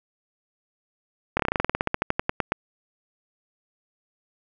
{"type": "slowing click train", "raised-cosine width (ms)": 0.5, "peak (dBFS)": -6, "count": 20, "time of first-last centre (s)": [1.37, 2.52], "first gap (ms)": 25, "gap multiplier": 1.09, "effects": []}